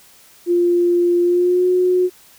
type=tone with pitch glide; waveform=sine; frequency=349.2 to 363.8 Hz; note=F4 to F#4; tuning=0 to -29 cents; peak=-12 dBFS; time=0.46-2.1 s; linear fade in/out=50 ms; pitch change=+71 cents; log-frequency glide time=1.22-1.67 s; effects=white hiss -48 dBFS RMS until 2.38 s